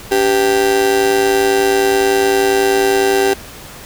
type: tone with amplitude modulation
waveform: 35% pulse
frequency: 392 Hz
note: G4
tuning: in tune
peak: -6 dBFS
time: 0.11-3.34 s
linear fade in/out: 10 ms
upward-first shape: sine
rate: 110 Hz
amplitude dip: 70%
effects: pink hiss -34 dBFS RMS until 3.85 s